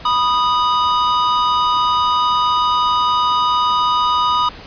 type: tone pair together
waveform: square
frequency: 983 / 1238.5 Hz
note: B5 / D#6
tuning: -8 / -8 cents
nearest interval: major third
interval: 400 cents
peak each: -18 / -16 dBFS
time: 0.05-4.49 s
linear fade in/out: 5 ms
effects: pink hiss -36 dBFS RMS until 4.66 s + resampled to 11025 Hz